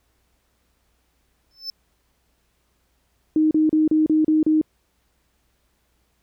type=tone with exponential growth; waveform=triangle; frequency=5274 Hz; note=E8; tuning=in tune; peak=-23 dBFS; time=1.51-1.7 s; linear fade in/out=1 ms; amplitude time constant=40 ms
type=tone bursts; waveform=sine; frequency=311.1 Hz; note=D#4; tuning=in tune; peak=-14 dBFS; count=7; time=3.36-4.614 s; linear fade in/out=2 ms; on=150 ms; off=34 ms
effects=added 60 Hz sine -68 dBFS peak until 6.22 s + pink hiss -68 dBFS RMS until 6.22 s